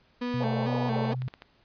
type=tone with vibrato; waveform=35% pulse; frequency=233.1 Hz; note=A#3; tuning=in tune; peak=-27 dBFS; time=0.21-1.14 s; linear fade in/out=10 ms; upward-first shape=square; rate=2.2 Hz; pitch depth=86 cents each way
type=tone with pitch glide; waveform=sine; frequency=126.4 to 127.28 Hz; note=B2 to C3; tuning=+41 to -47 cents; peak=-29 dBFS; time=0.34-1.28 s; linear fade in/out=0 ms; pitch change=+12 cents; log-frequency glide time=0.75-1.03 s
type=band-pass noise; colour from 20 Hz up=pink; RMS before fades=-34 dBFS; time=0.4-1.15 s; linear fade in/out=10 ms; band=440 to 940 Hz; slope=48 dB/octave
type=clicks; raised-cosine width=0.3 ms; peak=-27 dBFS; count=8; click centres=0.948 / 0.983 / 1.053 / 1.108 / 1.22 / 1.284 / 1.339 / 1.421 s
effects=pink hiss -64 dBFS RMS until 1.64 s + resampled to 11025 Hz